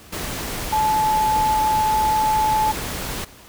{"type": "tone in noise", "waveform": "sine", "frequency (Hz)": 865, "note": "A5", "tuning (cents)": -30, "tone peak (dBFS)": -16, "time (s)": [0.72, 2.72], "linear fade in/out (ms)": 10, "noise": "pink", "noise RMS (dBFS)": -28, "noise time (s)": [0.12, 3.25], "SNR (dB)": 9, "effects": ["pink hiss -45 dBFS RMS until 3.48 s"]}